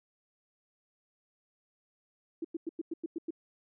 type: tone bursts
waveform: sine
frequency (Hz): 329.6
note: E4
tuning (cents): 0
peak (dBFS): -32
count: 8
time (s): 2.42-3.307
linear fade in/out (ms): 5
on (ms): 26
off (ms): 97
effects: none